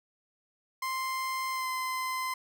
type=tone with pitch glide; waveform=30% pulse; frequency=1046.5 to 1032.1 Hz; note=C6 to C6; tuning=0 to -24 cents; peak=-28 dBFS; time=0.82-2.34 s; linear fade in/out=5 ms; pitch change=-24 cents; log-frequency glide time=1.51-1.68 s; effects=none